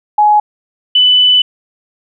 sine tone pair in turn, 840 / 2993 Hz, G#5 / F#7, +19 / +19 cents, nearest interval octave + minor seventh, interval 2200 cents, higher second, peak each -5 dBFS, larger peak neither, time 0.18-0.4 / 0.95-1.42 s, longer second, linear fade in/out 5 ms, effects none

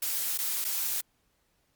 blue noise with dropouts, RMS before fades -30 dBFS, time 0.02-1.01 s, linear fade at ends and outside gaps 5 ms, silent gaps 0.376-0.386 / 0.644-0.649 s, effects pink hiss -72 dBFS RMS until 1.75 s + Opus 48 kbps

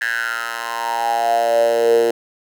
10% pulse tone with high-pass filter sweep, 116.54 Hz, A#2, in tune, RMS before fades -18 dBFS, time 0.01-2.11 s, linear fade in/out 5 ms, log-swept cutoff 1700 to 410 Hz, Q 8.7, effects none

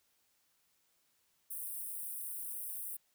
white high-pass noise, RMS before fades -42 dBFS, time 1.5-2.97 s, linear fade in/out 10 ms, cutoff 8600 Hz, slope 96 dB/octave, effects white hiss -75 dBFS RMS until 3.14 s

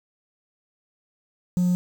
triangle tone, 179.1 Hz, F3, 44 cents sharp, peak -15 dBFS, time 1.57-1.75 s, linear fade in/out 0 ms, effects tanh soft clip ceiling -13 dBFS + 7-bit

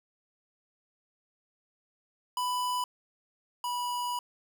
square tone pair in turn, 993 / 977.6 Hz, B5 / B5, +9 / -18 cents, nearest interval unison, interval 27 cents, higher first, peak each -29 / -31 dBFS, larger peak first, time 2.37-2.84 / 3.64-4.19 s, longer second, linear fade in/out 2 ms, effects none

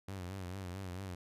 sawtooth tone with vibrato, 93.1 Hz, F#2, 11 cents sharp, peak -37 dBFS, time 0.08-1.15 s, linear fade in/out 5 ms, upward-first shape sine, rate 4.5 Hz, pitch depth 95 cents each way, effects resampled to 32000 Hz

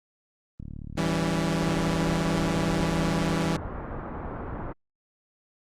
click train, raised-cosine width 5 ms, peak -26 dBFS, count 101, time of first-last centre 0.6-3.325 s, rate 36.7 Hz
sawtooth chord, C# diminished, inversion first, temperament equal with one note detuned, 164.81 / 196 / 283.7 Hz, E3 / G3 / C#4, 0 / 0 / +40 cents, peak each -22 / -26 / -28 dBFS, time 0.97-3.57 s, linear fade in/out 10 ms
pink low-pass noise, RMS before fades -35 dBFS, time 1.6-4.73 s, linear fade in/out 10 ms, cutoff 1400 Hz, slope 24 dB/octave
effects low-pass 9000 Hz 12 dB/octave + Opus 32 kbps

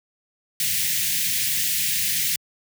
white band-stop noise, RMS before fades -23 dBFS, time 0.6-2.36 s, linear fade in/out 2 ms, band 200 to 1800 Hz, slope 48 dB/octave, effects high-pass 100 Hz 12 dB/octave

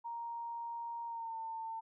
sine tone with pitch glide, 934 to 899.1 Hz, A#5 to A5, +3 to +37 cents, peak -39 dBFS, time 0.04-1.81 s, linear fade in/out 20 ms, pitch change -66 cents, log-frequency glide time 1.06-1.38 s, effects none

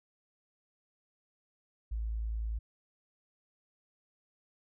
sine tone, 55.1 Hz, A1, 3 cents sharp, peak -32 dBFS, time 1.91-2.59 s, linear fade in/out 10 ms, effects none

